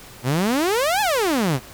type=exponential two-way sweep; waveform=sawtooth; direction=up then down; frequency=116.54 to 878 to 116.54 Hz; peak=-14 dBFS; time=0.23-1.6 s; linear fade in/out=50 ms; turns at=1.01 s; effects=pink hiss -42 dBFS RMS until 1.73 s